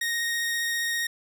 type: tone with vibrato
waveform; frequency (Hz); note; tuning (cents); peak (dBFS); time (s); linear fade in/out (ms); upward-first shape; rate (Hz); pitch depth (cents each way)
sawtooth; 1864.7; A#6; 0; -22; 0.01-1.07; 5; triangle; 15; 12
effects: none